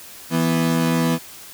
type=tone pair together; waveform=35% pulse; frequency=164.81 / 246.9 Hz; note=E3 / B3; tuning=0 / 0 cents; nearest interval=perfect fifth; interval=700 cents; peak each=-18 dBFS; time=0.3-1.19 s; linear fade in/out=50 ms; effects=white hiss -40 dBFS RMS until 1.53 s